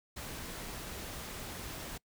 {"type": "noise", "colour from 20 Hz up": "pink", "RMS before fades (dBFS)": -43, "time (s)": [0.16, 1.98], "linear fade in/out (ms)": 10, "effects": ["noise-tail reverb RT60 0.1 s tail -24 dB re dry"]}